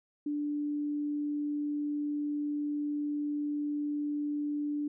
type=tone; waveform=sine; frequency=293.7 Hz; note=D4; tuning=in tune; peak=-30 dBFS; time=0.26-4.88 s; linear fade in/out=5 ms; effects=none